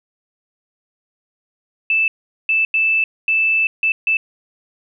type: tone bursts at uneven times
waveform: sine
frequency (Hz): 2637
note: E7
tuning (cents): 0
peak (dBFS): -13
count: 6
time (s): 1.9-2.08 / 2.49-2.65 / 2.74-3.04 / 3.28-3.67 / 3.83-3.92 / 4.07-4.17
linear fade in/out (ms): 2
effects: none